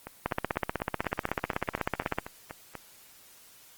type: two click trains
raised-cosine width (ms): 0.5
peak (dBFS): -22 / -11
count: 12 / 32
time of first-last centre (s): 0.07-2.753 / 0.26-2.185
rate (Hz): 4.1 / 16.1
effects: white hiss -55 dBFS RMS until 3.77 s + Opus 24 kbps